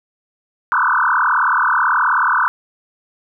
sine tone with frequency modulation, 1244.5 Hz, D#6, in tune, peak -12 dBFS, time 0.72-2.48 s, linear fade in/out 0 ms, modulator 38.6 Hz, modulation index 7.6, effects none

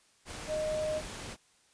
sine tone in noise, 618 Hz, D#5, 12 cents flat, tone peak -30 dBFS, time 0.47-1.02 s, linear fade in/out 50 ms, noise pink, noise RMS -42 dBFS, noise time 0.25-1.37 s, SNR +9 dB, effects white hiss -66 dBFS RMS until 1.73 s + resampled to 22050 Hz

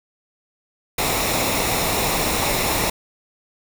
pink noise with comb filter, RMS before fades -21 dBFS, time 0.98-2.9 s, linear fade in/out 5 ms, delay 0.64 ms, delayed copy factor -0.5, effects none

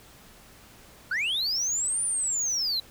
sine linear two-way sweep, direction up then down, 1396.9 to 9480 to 3925 Hz, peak -22 dBFS, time 1.11-2.8 s, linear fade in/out 5 ms, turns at 2.04 s, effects tanh soft clip ceiling -24 dBFS + pink hiss -52 dBFS RMS until 2.9 s

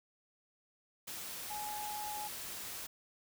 sine tone in noise, 840 Hz, G#5, 19 cents sharp, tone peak -40 dBFS, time 1.5-2.28 s, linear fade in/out 10 ms, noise white, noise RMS -44 dBFS, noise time 1.07-2.87 s, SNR +1 dB, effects none

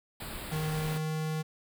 pink band-stop noise, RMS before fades -40 dBFS, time 0.2-0.98 s, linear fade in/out 5 ms, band 4900 to 7600 Hz, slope 96 dB/octave
square tone with pitch glide, 155.56 to 156.55 Hz, D#3 to D#3, 0 to +11 cents, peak -31 dBFS, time 0.51-1.43 s, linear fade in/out 20 ms, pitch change +11 cents, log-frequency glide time 0.86-1.11 s
effects none

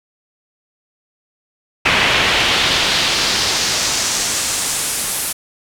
brown noise with band-pass filter sweep, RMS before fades -17 dBFS, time 1.85-5.33 s, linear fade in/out 10 ms, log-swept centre 2500 to 11000 Hz, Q 1.5, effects none

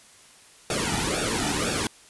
pink noise with flanger, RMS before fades -26 dBFS, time 0.7-1.87 s, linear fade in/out 2 ms, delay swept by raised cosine 0.97 to 1.89 ms, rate 2 Hz, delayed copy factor -0.75, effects white hiss -52 dBFS RMS until 2.09 s + resampled to 24000 Hz

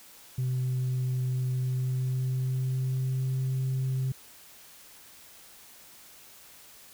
sine tone with pitch glide, 127.8 to 131.17 Hz, C3 to C3, -40 to +5 cents, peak -24 dBFS, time 0.38-4.12 s, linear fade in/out 5 ms, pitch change +45 cents, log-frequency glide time 1.52-3.47 s, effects tanh soft clip ceiling -24 dBFS + white hiss -52 dBFS RMS until 6.93 s

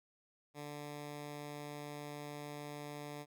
10% pulse tone, 146.8 Hz, D3, in tune, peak -36 dBFS, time 0.54-3.26 s, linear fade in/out 50 ms, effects none

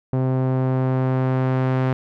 sawtooth tone with low-pass filter sweep, 130 Hz, C3, 11 cents flat, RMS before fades -20 dBFS, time 0.13-1.93 s, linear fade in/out 0 ms, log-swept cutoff 720 to 1900 Hz, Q 0.7, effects none

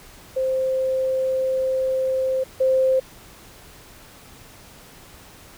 sine tone pair in turn, 523.3 / 523.3 Hz, C5 / C5, 0 / 0 cents, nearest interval unison, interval 0 cents, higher neither, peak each -19 / -15 dBFS, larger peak second, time 0.36-2.44 / 2.6-3 s, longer first, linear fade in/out 10 ms, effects pink hiss -46 dBFS RMS until 5.57 s

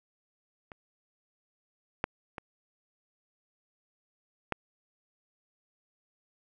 clicks, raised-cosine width 0.5 ms, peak -29 / -12 / -23 / -14 dBFS, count 4, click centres 0.718 / 2.041 / 2.382 / 4.523 s, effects none

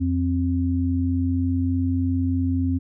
sine tone pair together, 87.77 / 263 Hz, F2 / C4, +9 / +9 cents, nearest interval octave + perfect fifth, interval 1900 cents, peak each -22 dBFS, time 0-2.79 s, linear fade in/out 20 ms, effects none

